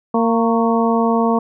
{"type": "harmonic tone with a mistuned harmonic", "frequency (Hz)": 230, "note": "A#3", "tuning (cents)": -23, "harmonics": [1, 2, 3, 4, 5], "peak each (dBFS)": [-16, -19, -21, -22, -23], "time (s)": [0.14, 1.39], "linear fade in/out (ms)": 5, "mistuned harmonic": 5, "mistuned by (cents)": -62, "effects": []}